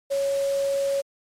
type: tone in noise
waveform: sine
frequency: 554.4 Hz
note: C#5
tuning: in tune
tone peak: -21 dBFS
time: 0.1-1.02 s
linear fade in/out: 20 ms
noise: white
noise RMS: -37 dBFS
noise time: 0.1-1.02 s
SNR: +13 dB
effects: low-pass 9000 Hz 12 dB/octave + MP3 96 kbps